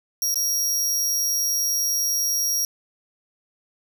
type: tone with dropouts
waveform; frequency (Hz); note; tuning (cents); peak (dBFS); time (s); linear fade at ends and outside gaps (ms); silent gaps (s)
sawtooth; 5650; F8; +19; -18; 0.22-2.65; 1; 0.343-0.357
effects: none